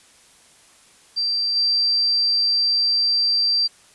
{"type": "tone with level steps", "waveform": "sine", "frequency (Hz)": 4699, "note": "D8", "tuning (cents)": 0, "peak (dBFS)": [-19, -16], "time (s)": [1.16, 3.68], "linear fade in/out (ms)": 20, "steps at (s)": 1.55, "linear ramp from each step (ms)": 20, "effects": ["white hiss -52 dBFS RMS until 3.94 s", "resampled to 24000 Hz"]}